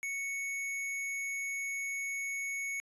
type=tone; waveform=square; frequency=2217 Hz; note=C#7; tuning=in tune; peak=-35 dBFS; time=0.03-2.8 s; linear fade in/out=0 ms; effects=resampled to 24000 Hz